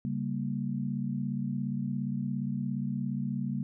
sine chord, G diminished, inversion second, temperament equal, 138.59 / 196 / 233.1 Hz, Db3 / G3 / Bb3, 0 / 0 / 0 cents, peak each -34 dBFS, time 0.05-3.63 s, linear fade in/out 0 ms, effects none

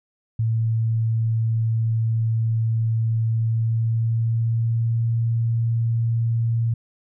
sine tone with pitch glide, 112.9 to 115.27 Hz, A2 to A#2, +45 to -19 cents, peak -18 dBFS, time 0.39-6.74 s, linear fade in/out 5 ms, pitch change +36 cents, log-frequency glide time 3.29-5.02 s, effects none

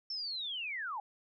sine linear sweep, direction down, 5410 to 779 Hz, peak -36 dBFS, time 0.1-1 s, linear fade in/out 2 ms, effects none

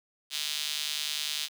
sawtooth tone with high-pass filter, 150 Hz, D3, 37 cents sharp, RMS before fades -33 dBFS, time 0.3-1.49 s, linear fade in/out 50 ms, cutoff 3600 Hz, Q 2.2, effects 9-bit

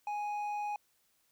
sine tone with hard clipping, 830.6 Hz, G#5, in tune, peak -35 dBFS, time 0.07-0.76 s, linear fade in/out 2 ms, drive 5 dB, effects white hiss -73 dBFS RMS until 1.31 s

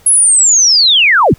sine linear sweep, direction down, 10740 to 58.27 Hz, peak -5 dBFS, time 0.06-1.34 s, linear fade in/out 5 ms, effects pink hiss -46 dBFS RMS until 1.38 s

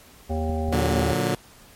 harmonic tone, 79.1 Hz, D#2, 29 cents sharp, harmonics 1 / 3 / 5 / 7 / 9 / 10, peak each -25 / -30 / -32 / -33 / -35 / -35 dBFS, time 0.29-1.14 s, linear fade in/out 20 ms
clicks, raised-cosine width 5 ms, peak -22 dBFS, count 2, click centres 0.497 / 0.686 s
15% pulse chord, Bb augmented, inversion none, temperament just, 116.54 / 145.68 / 182.1 Hz, Bb2 / D3 / F#3, 0 / -14 / -27 cents, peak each -20 / -20 / -20 dBFS, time 0.72-1.35 s, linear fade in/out 5 ms
effects pink hiss -50 dBFS RMS until 1.75 s + MP3 64 kbps

